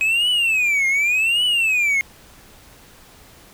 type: tone with vibrato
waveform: triangle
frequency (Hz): 2520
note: D#7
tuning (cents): +21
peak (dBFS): -14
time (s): 0.01-2.01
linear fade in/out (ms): 0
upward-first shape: triangle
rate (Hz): 0.87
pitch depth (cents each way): 300
effects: pink hiss -47 dBFS RMS until 3.53 s